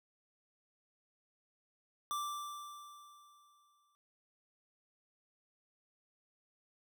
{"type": "tone with exponential decay", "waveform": "square", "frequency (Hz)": 1174, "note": "D6", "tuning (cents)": -1, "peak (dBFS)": -35, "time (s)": [2.11, 3.95], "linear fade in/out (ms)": 0, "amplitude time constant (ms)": 400, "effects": []}